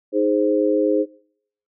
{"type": "chord", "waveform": "sine", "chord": "Ab major", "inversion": "second", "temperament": "equal", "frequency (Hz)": [311.1, 415.3, 523.3], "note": ["Eb4", "Ab4", "C5"], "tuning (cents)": [0, 0, 0], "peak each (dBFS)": -20, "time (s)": [0.12, 1.06], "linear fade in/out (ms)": 50, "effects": ["noise-tail reverb RT60 0.7 s tail -25 dB re dry"]}